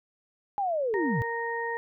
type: linear sweep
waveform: sine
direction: down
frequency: 830.6 to 98 Hz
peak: -25 dBFS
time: 0.58-1.22 s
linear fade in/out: 0 ms
type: harmonic tone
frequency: 464.7 Hz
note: A#4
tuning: 5 cents flat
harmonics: 1 / 2 / 4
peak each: -33 / -33 / -33 dBFS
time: 0.94-1.77 s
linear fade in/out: 0 ms
effects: none